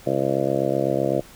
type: harmonic tone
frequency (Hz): 67.9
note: C#2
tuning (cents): -35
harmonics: 2 / 3 / 4 / 5 / 6 / 7 / 8 / 9 / 10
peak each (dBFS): -29 / -31 / -30 / -26 / -32 / -28 / -26 / -26 / -31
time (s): 0.06-1.21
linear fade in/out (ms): 10
effects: pink hiss -47 dBFS RMS until 1.35 s